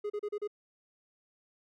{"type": "tone bursts", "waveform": "triangle", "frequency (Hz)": 415.3, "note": "G#4", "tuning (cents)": 0, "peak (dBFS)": -30, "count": 5, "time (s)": [0.04, 0.476], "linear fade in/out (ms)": 10, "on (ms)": 60, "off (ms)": 34, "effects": []}